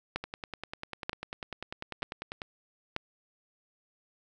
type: two click trains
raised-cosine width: 0.3 ms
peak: -15 / -21 dBFS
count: 4 / 23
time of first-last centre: 0.16-2.964 / 0.24-2.418 s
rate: 1.07 / 10.1 Hz
effects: none